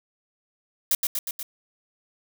blue noise with echo, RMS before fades -21 dBFS, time 0.91-0.95 s, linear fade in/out 2 ms, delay 120 ms, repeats 4, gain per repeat -3 dB, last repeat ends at 1.43 s, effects none

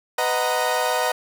30% pulse chord, B major seventh, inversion none, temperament equal with one note detuned, 500.2 / 622.3 / 740 / 932.3 Hz, B4 / D#5 / F#5 / A#5, +22 / 0 / 0 / 0 cents, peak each -23 dBFS, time 0.18-1.12 s, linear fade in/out 5 ms, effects none

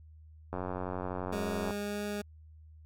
click train, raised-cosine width 1 ms, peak -22 dBFS, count 109, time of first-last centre 0.53-1.708 s, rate 91.7 Hz
20% pulse tone with vibrato, 205.6 Hz, G#3, 17 cents flat, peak -29 dBFS, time 1.32-2.22 s, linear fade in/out 10 ms, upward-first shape triangle, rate 1.7 Hz, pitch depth 10 cents each way
effects added 78 Hz sine -51 dBFS peak until 2.85 s

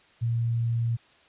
sine tone, 116.54 Hz, A#2, in tune, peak -23 dBFS, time 0.21-0.97 s, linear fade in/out 20 ms, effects white hiss -58 dBFS RMS until 1.28 s + resampled to 8000 Hz

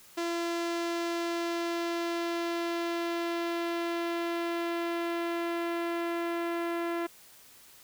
sawtooth tone with low-pass filter sweep, 340 Hz, F4, 46 cents flat, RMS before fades -32 dBFS, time 0.17-7.07 s, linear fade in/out 10 ms, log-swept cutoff 6800 to 2200 Hz, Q 0.93, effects white hiss -55 dBFS RMS until 7.83 s

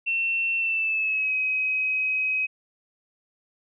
sine tone with pitch glide, 2700 to 2534 Hz, E7 to D#7, +41 to +31 cents, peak -22 dBFS, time 0.06-2.47 s, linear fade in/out 20 ms, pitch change -110 cents, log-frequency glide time 0.58-1.34 s, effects none

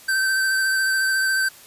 square tone with vibrato, 1551 Hz, G6, 19 cents flat, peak -19 dBFS, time 0.08-1.49 s, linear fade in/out 10 ms, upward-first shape sine, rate 14 Hz, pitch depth 17 cents each way, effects white hiss -46 dBFS RMS until 1.66 s + resampled to 32000 Hz

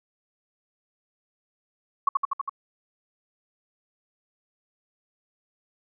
sine tone with echo, 1108.7 Hz, C#6, in tune, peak -16 dBFS, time 2.07-2.09 s, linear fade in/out 5 ms, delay 81 ms, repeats 5, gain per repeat -2 dB, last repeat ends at 2.495 s, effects none

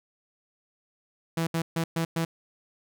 sawtooth tone bursts at uneven times, 164.81 Hz, E3, in tune, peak -21 dBFS, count 5, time 1.37-1.47 / 1.54-1.62 / 1.76-1.84 / 1.96-2.05 / 2.16-2.25 s, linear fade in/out 5 ms, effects none

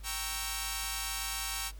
5% pulse chord, G diminished seventh, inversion none, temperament equal with one note detuned, 781.7 / 932.3 / 1108.7 / 1318.5 Hz, G5 / Bb5 / Db6 / Fb6, -5 / 0 / 0 / 0 cents, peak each -28 dBFS, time 0.03-1.72 s, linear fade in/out 50 ms, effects added 50 Hz sine -43 dBFS peak until 1.79 s + pink hiss -59 dBFS RMS until 1.79 s

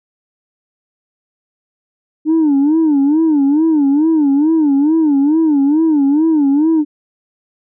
sine tone with vibrato, 299.4 Hz, D4, 33 cents sharp, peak -7 dBFS, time 2.25-6.85 s, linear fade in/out 50 ms, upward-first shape sine, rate 2.3 Hz, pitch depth 150 cents each way, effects tanh soft clip ceiling -7 dBFS

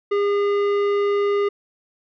sine tone with tanh clipping, 406 Hz, G#4, 39 cents flat, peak -19 dBFS, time 0.11-1.49 s, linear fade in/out 10 ms, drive 13 dB, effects none

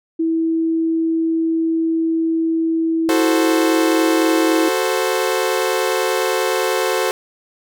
sine tone, 326.1 Hz, E4, 19 cents flat, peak -15 dBFS, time 0.19-4.69 s, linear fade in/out 10 ms
sawtooth chord, F# diminished, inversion none, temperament equal, 370 / 440 / 523.3 Hz, F#4 / A4 / C5, 0 / 0 / 0 cents, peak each -17 dBFS, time 3.09-7.11 s, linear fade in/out 0 ms
effects none

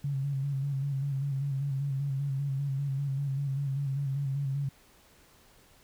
sine tone with vibrato, 138.3 Hz, C#3, 4 cents flat, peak -28 dBFS, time 0.04-4.69 s, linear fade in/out 5 ms, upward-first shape square, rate 5.1 Hz, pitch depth 41 cents each way, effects pink hiss -60 dBFS RMS until 5.83 s

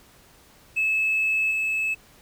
triangle tone with level steps, 2600 Hz, E7, 24 cents flat, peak -17 / -20 dBFS, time 0.76-1.95 s, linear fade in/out 20 ms, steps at 1.51 s, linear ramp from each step 2 ms, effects tanh soft clip ceiling -17 dBFS + pink hiss -54 dBFS RMS until 2.21 s

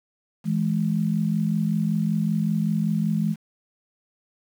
sine tone pair together, 164.44 / 209.7 Hz, E3 / G#3, -4 / +17 cents, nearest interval major third, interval 421 cents, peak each -23 dBFS, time 0.44-3.36 s, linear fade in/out 50 ms, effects 8-bit

